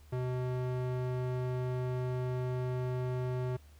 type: tone with band-pass filter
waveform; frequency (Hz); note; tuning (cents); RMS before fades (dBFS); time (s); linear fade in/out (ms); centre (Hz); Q
square; 126.2; B2; +38; -34; 0.12-3.57; 10; 330; 0.53
effects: added 74 Hz sine -54 dBFS peak until 3.79 s + pink hiss -65 dBFS RMS until 3.79 s